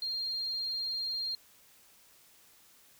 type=tone; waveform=sine; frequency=4205 Hz; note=C8; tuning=8 cents sharp; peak=-32 dBFS; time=0.02-1.35 s; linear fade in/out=2 ms; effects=white hiss -61 dBFS RMS until 2.99 s